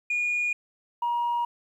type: tone pair in turn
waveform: sine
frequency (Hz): 2439 / 951.8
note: D#7 / A#5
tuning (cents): -35 / +36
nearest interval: octave + major third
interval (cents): 1629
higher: first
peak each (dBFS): -22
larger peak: neither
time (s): 0.1-0.53 / 1.02-1.45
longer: neither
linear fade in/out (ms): 5
effects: tanh soft clip ceiling -21 dBFS + 10-bit